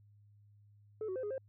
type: tone with pitch steps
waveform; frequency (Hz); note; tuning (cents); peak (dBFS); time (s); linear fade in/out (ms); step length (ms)
sine; 433.4 / 373.9 / 516 / 415.3 / 530; A4 / F#4 / C5 / G#4 / C5; -26 / +18 / -24 / 0 / +22; -34; 1.01-1.38; 2; 74
effects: tanh soft clip ceiling -34 dBFS + added 103 Hz sine -60 dBFS peak until 1.48 s